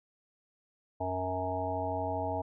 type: harmonic tone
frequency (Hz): 92.5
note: F#2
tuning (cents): 0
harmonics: 1 / 3 / 5 / 7 / 9 / 10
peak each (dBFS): -38 / -40 / -40 / -35 / -36 / -42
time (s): 1-2.42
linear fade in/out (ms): 10
effects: none